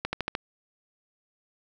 accelerating click train, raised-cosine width 0.3 ms, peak -12 dBFS, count 5, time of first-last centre 0.05-0.351 s, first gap 80 ms, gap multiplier 0.96, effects none

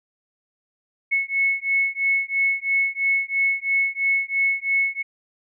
sine beating tone pair, 2196 / 2199 Hz, C#7 / C#7, -17 / -14 cents, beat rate 3 Hz, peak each -22 dBFS, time 1.11-5.03 s, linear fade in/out 20 ms, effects none

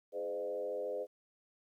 sine tone with frequency modulation, 511 Hz, C5, 41 cents flat, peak -35 dBFS, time 0.12-1.07 s, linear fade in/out 50 ms, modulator 93.6 Hz, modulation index 1.1, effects 12-bit

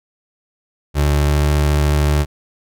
30% pulse tone with pitch glide, 73 to 73.81 Hz, D2 to D2, -10 to +9 cents, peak -10 dBFS, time 0.94-2.26 s, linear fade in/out 50 ms, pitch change +19 cents, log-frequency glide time 1.2-1.43 s, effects none

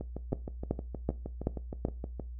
two click trains, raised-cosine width 2 ms, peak -15 / -24 dBFS, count 5 / 15, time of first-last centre 0.33-1.851 / 0.01-2.197 s, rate 2.63 / 6.4 Hz, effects noise-tail reverb RT60 0.3 s tail -18 dB re dry + added 60 Hz sine -39 dBFS peak until 2.39 s

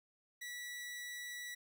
sawtooth tone, 1949 Hz, B6, 23 cents flat, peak -40 dBFS, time 0.41-1.55 s, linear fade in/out 10 ms, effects none

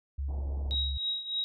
sine tone, 69.3 Hz, C#2, in tune, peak -30 dBFS, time 0.18-0.98 s, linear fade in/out 10 ms
pink low-pass noise, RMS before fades -46 dBFS, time 0.28-0.75 s, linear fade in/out 10 ms, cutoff 870 Hz, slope 48 dB/octave
sine tone with tremolo, 3814 Hz, A#7, 39 cents sharp, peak -27 dBFS, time 0.71-1.44 s, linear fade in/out 0 ms, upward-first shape triangle, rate 3.3 Hz, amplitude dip 80%
effects none

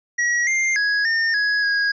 square tone with pitch steps, 1914 / 2104 / 1665 / 1819 / 1670 / 1645 Hz, A#6 / C7 / G#6 / A#6 / G#6 / G#6, +45 / +9 / +4 / -43 / +9 / -17 cents, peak -18 dBFS, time 0.18-1.92 s, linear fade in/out 10 ms, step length 290 ms, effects resampled to 16000 Hz

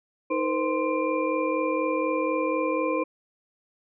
sine tone cluster, 314.5 / 469.9 / 514 / 1042 / 2385 Hz, D#4 / A#4 / C5 / C6 / D7, +19 / +14 / -31 / -7 / +26 cents, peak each -28 / -31 / -27 / -30 / -35 dBFS, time 0.3-3.04 s, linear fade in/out 10 ms, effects none

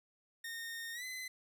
sawtooth tone with pitch glide, 1839 to 2029 Hz, A#6 to B6, -24 to +46 cents, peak -38 dBFS, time 0.44-1.28 s, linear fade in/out 5 ms, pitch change +170 cents, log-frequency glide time 0.93-1.04 s, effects none

